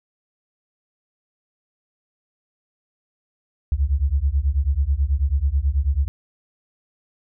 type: beating tone pair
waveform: sine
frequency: 65.41 / 74.61 Hz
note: C2 / D2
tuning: 0 / +28 cents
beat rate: 9.2 Hz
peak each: -20 dBFS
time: 3.72-6.08 s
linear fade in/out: 0 ms
effects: none